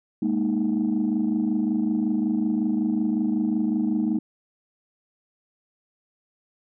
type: chord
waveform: sine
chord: Ab suspended second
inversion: none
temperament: equal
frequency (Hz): 207.7 / 233.1 / 311.1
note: Ab3 / Bb3 / Eb4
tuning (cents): 0 / 0 / 0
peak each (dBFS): -24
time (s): 0.22-4.19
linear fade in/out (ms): 5
effects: tanh soft clip ceiling -15 dBFS